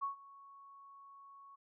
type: tone with ADSR envelope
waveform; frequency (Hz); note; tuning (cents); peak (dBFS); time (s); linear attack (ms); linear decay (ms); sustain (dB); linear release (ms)
sine; 1108.7; C#6; 0; -33; 0.01-1.56; 24; 120; -21; 13
effects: none